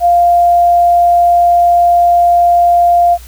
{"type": "tone", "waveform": "sine", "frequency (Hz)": 697, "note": "F5", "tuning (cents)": -4, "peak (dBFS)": -5, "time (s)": [0, 3.18], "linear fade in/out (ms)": 50, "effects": ["added 60 Hz sine -31 dBFS peak until 3.27 s", "white hiss -39 dBFS RMS until 3.27 s"]}